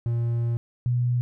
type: tone pair in turn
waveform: triangle / sine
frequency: 117.6 / 122.5 Hz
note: A#2 / B2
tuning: +16 / -14 cents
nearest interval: minor second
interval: 70 cents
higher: second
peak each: -20 / -20 dBFS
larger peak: neither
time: 0.06-0.57 / 0.86-1.21 s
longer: first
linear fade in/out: 0 ms
effects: none